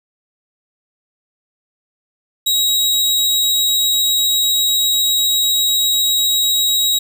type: tone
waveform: sawtooth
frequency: 3823 Hz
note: A#7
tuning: 43 cents sharp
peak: -10 dBFS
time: 2.46-6.99 s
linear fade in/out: 10 ms
effects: none